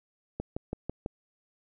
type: click train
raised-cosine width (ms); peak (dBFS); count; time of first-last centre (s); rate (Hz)
2; -19; 5; 0.4-1.061; 6.05
effects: none